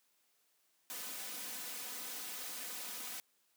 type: noise with comb filter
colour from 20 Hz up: white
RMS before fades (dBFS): -44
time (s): 0.9-3.2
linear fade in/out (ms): 0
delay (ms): 4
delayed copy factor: +0.7
effects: white hiss -75 dBFS RMS until 3.56 s + high-pass 200 Hz 12 dB/octave